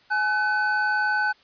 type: tone pair together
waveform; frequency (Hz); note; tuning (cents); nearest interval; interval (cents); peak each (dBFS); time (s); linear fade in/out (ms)
triangle; 841 / 1510.2; G#5 / F#6; +22 / +35; minor seventh; 1013; -24 / -20; 0.1-1.33; 20
effects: white hiss -57 dBFS RMS until 1.43 s + resampled to 11025 Hz